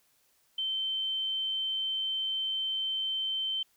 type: tone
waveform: sine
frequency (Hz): 3098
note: G7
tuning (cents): -21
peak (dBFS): -29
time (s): 0.58-3.63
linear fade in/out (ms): 5
effects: white hiss -69 dBFS RMS until 3.76 s